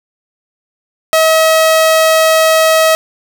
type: tone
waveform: sawtooth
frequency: 640 Hz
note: D#5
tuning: 49 cents sharp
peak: -3 dBFS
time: 1.13-2.95 s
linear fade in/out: 0 ms
effects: none